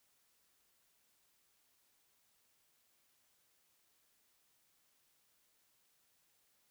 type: silence
effects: white hiss -75 dBFS RMS until 6.7 s